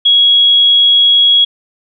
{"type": "tone", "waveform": "sine", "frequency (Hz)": 3323, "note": "G#7", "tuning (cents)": 0, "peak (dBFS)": -5, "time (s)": [0.05, 1.45], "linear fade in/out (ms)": 10, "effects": []}